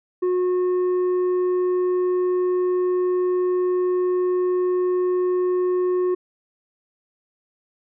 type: tone with tanh clipping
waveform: sine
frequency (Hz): 363.1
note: F#4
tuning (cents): -33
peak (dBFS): -19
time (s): 0.22-6.15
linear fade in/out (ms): 10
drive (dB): 5
effects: none